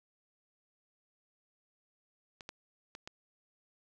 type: clicks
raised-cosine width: 0.2 ms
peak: -29 / -25 / -28 / -26 dBFS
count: 4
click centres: 2.408 / 2.491 / 2.951 / 3.075 s
effects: none